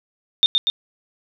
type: tone with echo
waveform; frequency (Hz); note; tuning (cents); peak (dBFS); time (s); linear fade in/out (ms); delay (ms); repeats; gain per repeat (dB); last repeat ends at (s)
sine; 3635; A#7; -44; -10; 0.43-0.46; 0; 120; 2; -3; 0.7
effects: none